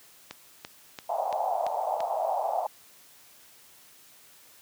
click train, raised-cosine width 0.2 ms, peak -20 dBFS, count 6, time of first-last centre 0.31-2.005 s, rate 2.95 Hz
white band-pass noise, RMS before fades -29 dBFS, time 1.09-2.67 s, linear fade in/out 5 ms, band 630 to 830 Hz, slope 48 dB/octave
effects white hiss -55 dBFS RMS until 4.61 s + high-pass 80 Hz 12 dB/octave

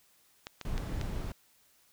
clicks, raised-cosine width 0.2 ms, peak -22 dBFS, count 4, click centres 0.469 / 0.613 / 0.779 / 1.013 s
brown noise, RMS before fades -35 dBFS, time 0.65-1.32 s, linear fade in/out 2 ms
effects white hiss -66 dBFS RMS until 1.92 s

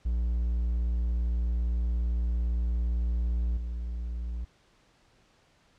triangle tone with level steps, 58.8 Hz, A#1, 16 cents sharp, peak -23 / -29 dBFS, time 0.05-4.45 s, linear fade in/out 10 ms, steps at 3.57 s, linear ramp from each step 5 ms, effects pink hiss -64 dBFS RMS until 5.78 s + low-pass 6000 Hz 12 dB/octave

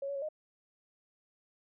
sine tone with pitch steps, 553 / 563 / 551 / 615 Hz, C#5 / C#5 / C#5 / D#5, -4 / +27 / -11 / -20 cents, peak -34 dBFS, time 0.02-0.288 s, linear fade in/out 5 ms, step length 67 ms, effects none

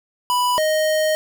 square tone pair in turn, 987.8 / 622.3 Hz, B5 / D#5, 0 / 0 cents, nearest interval minor sixth, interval 800 cents, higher first, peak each -17 dBFS, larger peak neither, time 0.3-0.58 / 0.58-1.15 s, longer second, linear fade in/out 0 ms, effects none

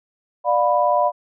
sine chord, B diminished, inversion first, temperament just, 592.7 / 711.2 / 987.8 Hz, D5 / F5 / B5, +16 / +31 / 0 cents, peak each -19 / -19 / -19 dBFS, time 0.44-1.12 s, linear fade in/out 50 ms, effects none

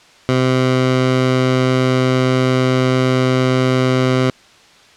15% pulse tone, 128.8 Hz, C3, 27 cents flat, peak -6 dBFS, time 0.29-4.3 s, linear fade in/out 0 ms, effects white hiss -46 dBFS RMS until 4.96 s + low-pass 5000 Hz 12 dB/octave

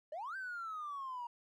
triangle exponential two-way sweep, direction up then down, 578 to 1578 to 941 Hz, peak -37 dBFS, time 0.12-1.27 s, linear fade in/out 5 ms, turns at 0.36 s, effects tanh soft clip ceiling -37 dBFS

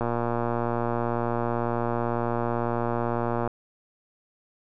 click train, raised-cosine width 1 ms, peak -13 dBFS, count 410, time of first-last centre 0.01-3.476 s, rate 118 Hz, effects none

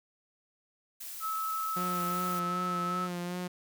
blue noise, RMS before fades -42 dBFS, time 1-2.4 s, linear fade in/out 10 ms
sine tone, 1300 Hz, E6, 24 cents flat, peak -31 dBFS, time 1.2-3.09 s, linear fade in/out 50 ms
sawtooth tone with vibrato, 177.6 Hz, F3, 29 cents sharp, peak -30 dBFS, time 1.76-3.48 s, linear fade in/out 10 ms, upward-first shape sine, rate 2.6 Hz, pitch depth 25 cents each way
effects none

